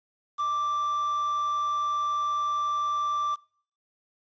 triangle tone with quantisation, 1174.7 Hz, D6, in tune, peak -23 dBFS, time 0.38-3.36 s, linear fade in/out 20 ms, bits 8, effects noise-tail reverb RT60 0.5 s tail -23 dB re dry + resampled to 16000 Hz

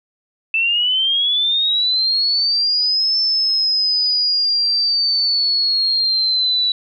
sine linear two-way sweep, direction up then down, 2637 to 5300 to 3929 Hz, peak -14 dBFS, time 0.54-6.72 s, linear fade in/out 2 ms, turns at 3.18 s, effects none

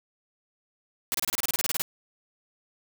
white noise bursts, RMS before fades -27 dBFS, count 14, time 1.12-1.82 s, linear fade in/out 0 ms, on 24 ms, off 28 ms, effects none

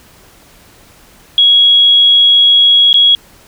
sine tone with dropouts, 3322 Hz, G#7, in tune, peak -4 dBFS, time 1.38-3.15 s, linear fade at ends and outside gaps 1 ms, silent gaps 2.93-2.942 s, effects pink hiss -43 dBFS RMS until 3.47 s

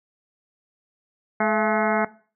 harmonic tone with a mistuned harmonic, 214 Hz, A3, 48 cents flat, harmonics 1 / 2 / 3 / 4 / 5 / 6 / 7 / 8 / 9 / 10, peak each -25 / -28 / -24 / -26 / -32 / -30 / -28 / -33 / -35 / -31 dBFS, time 1.4-2.05 s, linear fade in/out 5 ms, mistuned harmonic 3, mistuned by +69 cents, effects noise-tail reverb RT60 0.4 s tail -19 dB re dry

